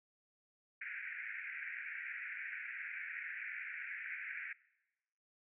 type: band-pass noise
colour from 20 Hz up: white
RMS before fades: -45 dBFS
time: 0.81-4.53 s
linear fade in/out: 5 ms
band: 1500 to 2400 Hz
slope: 96 dB/octave
effects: noise-tail reverb RT60 1.0 s tail -22 dB re dry